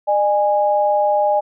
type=tone pair together; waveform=sine; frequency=604.5 / 826 Hz; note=D5 / G#5; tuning=+50 / -10 cents; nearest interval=perfect fourth; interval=540 cents; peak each=-16 dBFS; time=0.07-1.41 s; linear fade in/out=20 ms; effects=none